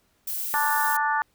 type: noise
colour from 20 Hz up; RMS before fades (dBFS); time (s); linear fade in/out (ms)
violet; -30; 0.27-0.97; 5
type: harmonic tone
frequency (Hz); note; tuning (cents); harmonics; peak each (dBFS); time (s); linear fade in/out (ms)
293.7; D4; 0; 3 / 4 / 5 / 6; -24 / -28 / -28 / -29; 0.54-1.22; 0
effects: pink hiss -67 dBFS RMS until 1.34 s